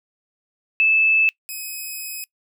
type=tone pair in turn; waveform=sine / 5% pulse; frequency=2622 / 2537 Hz; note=E7 / D#7; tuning=-10 / +33 cents; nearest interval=minor second; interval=57 cents; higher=first; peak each=-13 / -20 dBFS; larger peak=first; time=0.8-1.29 / 1.49-2.24 s; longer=second; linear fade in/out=0 ms; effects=noise-tail reverb RT60 0.1 s tail -23 dB re dry